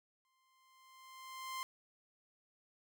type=tone with exponential growth; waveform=sawtooth; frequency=1046.5 Hz; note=C6; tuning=in tune; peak=-35 dBFS; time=0.25-1.63 s; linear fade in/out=0 ms; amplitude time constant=300 ms; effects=none